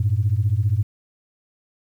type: beating tone pair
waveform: sine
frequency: 96.5 / 111.5 Hz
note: G2 / A2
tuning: -27 / +23 cents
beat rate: 15 Hz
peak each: -19 dBFS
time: 0-0.83 s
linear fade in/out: 5 ms
effects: tanh soft clip ceiling -10 dBFS + 9-bit